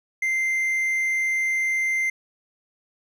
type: tone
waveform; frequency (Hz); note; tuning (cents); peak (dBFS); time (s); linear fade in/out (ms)
triangle; 2086; C7; -6; -19; 0.22-2.1; 5
effects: none